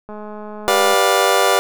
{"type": "click train", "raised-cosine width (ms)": 1, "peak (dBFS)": -20, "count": 180, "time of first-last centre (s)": [0.09, 0.938], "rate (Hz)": 211}
{"type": "chord", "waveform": "25% pulse", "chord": "G dominant seventh", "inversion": "none", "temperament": "just", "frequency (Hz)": [392, 490, 588, 705.6], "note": ["G4", "B4", "D5", "F5"], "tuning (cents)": [0, -14, 2, 18], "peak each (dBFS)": -15, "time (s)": [0.68, 1.59], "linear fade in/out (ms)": 0}
{"effects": []}